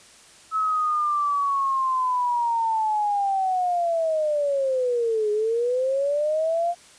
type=linear two-way sweep; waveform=sine; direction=down then up; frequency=1300 to 415.3 to 702 Hz; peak=-20 dBFS; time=0.51-6.75 s; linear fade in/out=50 ms; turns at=5.31 s; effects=white hiss -50 dBFS RMS until 6.98 s + resampled to 22050 Hz